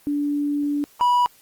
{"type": "tone pair in turn", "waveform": ["sine", "triangle"], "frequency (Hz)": [290, 977.5], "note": ["D4", "B5"], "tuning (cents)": [-22, -18], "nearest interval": "octave + major sixth", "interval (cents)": 2104, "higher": "second", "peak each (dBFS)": [-20, -13], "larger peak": "second", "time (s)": [[0.07, 0.84], [1.01, 1.26]], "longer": "first", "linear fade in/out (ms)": 0, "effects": ["white hiss -54 dBFS RMS until 1.41 s", "Opus 24 kbps"]}